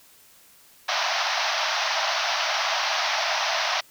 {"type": "band-pass noise", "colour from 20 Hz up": "pink", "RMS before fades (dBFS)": -25, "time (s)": [0.88, 3.81], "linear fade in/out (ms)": 10, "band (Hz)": [610, 6000], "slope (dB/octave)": 96, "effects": ["white hiss -54 dBFS RMS until 3.9 s"]}